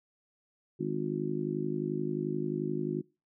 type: harmonic tone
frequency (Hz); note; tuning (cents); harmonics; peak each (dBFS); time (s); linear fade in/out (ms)
51.4; G#1; -17; 3 / 4 / 5 / 6 / 7; -36 / -39 / -38 / -37 / -34; 0.79-3.02; 20
effects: noise-tail reverb RT60 0.3 s tail -23 dB re dry